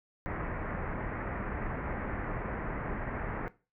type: low-pass noise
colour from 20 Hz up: pink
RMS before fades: -36 dBFS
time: 0.26-3.48 s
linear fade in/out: 0 ms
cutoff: 2100 Hz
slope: 48 dB/octave
effects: noise-tail reverb RT60 0.3 s tail -17 dB re dry